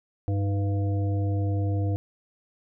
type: harmonic tone with a mistuned harmonic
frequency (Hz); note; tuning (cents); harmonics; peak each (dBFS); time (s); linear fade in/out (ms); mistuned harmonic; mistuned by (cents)
99; G2; +18; 1 / 3 / 5 / 7; -23 / -33 / -37 / -40; 0.28-1.96; 0; 3; +63
effects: none